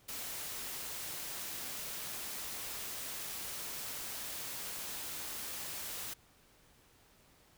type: noise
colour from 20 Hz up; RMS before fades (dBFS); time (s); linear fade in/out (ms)
white; -42; 0.08-6.14; 10
effects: pink hiss -65 dBFS RMS until 7.57 s